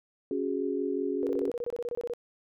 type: chord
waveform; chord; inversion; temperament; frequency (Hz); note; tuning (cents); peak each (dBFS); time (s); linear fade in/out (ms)
sine; C# suspended fourth; none; equal; 277.2 / 370 / 415.3; C#4 / F#4 / G#4; 0 / 0 / 0; -32; 0.31-1.5; 2
type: tone bursts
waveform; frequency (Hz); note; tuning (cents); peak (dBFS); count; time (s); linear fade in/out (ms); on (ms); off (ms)
sine; 479; A#4; +47; -30; 15; 1.23-2.136; 0; 38; 24
effects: none